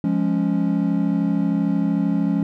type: chord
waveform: triangle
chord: Db major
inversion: first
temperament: equal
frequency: 174.61 / 207.7 / 277.2 Hz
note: F3 / Ab3 / Db4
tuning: 0 / 0 / 0 cents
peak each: -20 dBFS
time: 0.04-2.43 s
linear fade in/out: 2 ms
effects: none